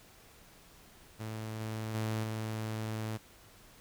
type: tone with level steps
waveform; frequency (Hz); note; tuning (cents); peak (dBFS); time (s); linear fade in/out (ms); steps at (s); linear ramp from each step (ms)
sawtooth; 109.8; A2; -3; -34 / -32 / -28 / -31; 1.19-3.18; 20; 1.6 / 1.94 / 2.23; 10
effects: pink hiss -58 dBFS RMS until 3.8 s